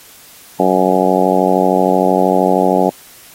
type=harmonic tone; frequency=93 Hz; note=F#2; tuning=9 cents sharp; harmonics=2 / 3 / 4 / 5 / 6 / 7 / 8 / 9; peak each=-18 / -18 / -18 / -18 / -18 / -18 / -18 / -18 dBFS; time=0.59-2.9 s; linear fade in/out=10 ms; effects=white hiss -41 dBFS RMS until 3.34 s + AAC 48 kbps